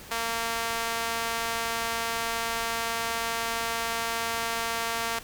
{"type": "tone with high-pass filter", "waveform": "sawtooth", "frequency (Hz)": 229.5, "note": "A#3", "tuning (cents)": -27, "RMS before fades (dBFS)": -30, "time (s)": [0.11, 5.19], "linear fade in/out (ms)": 5, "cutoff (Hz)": 890, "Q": 0.83, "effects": ["pink hiss -45 dBFS RMS until 5.23 s"]}